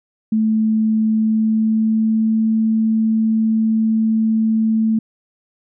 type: tone with pitch glide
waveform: sine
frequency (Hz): 218.9 to 221.2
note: A3 to A3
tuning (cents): -9 to +9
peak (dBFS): -13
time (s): 0.32-4.99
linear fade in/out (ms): 5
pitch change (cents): +18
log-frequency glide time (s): 1.12-2.46
effects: none